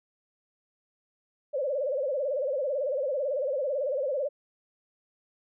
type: tone with vibrato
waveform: sine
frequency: 551 Hz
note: C#5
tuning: 11 cents flat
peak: -26 dBFS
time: 1.53-4.29 s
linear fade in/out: 20 ms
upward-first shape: sine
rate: 18 Hz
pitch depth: 150 cents each way
effects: none